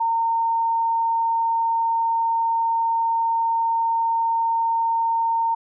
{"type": "tone", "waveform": "sine", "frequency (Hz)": 915, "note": "A#5", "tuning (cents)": -32, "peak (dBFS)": -18, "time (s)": [0, 5.55], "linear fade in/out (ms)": 10, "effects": []}